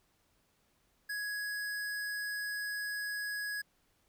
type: tone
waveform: square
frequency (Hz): 1669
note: G#6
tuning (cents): +8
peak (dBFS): -36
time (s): 1.09-3.62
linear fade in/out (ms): 10
effects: pink hiss -73 dBFS RMS until 4.08 s